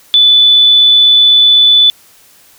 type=tone; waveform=sine; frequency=3484 Hz; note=A7; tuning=18 cents flat; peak=-3 dBFS; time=0.14-1.9 s; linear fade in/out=0 ms; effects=white hiss -44 dBFS RMS until 2.58 s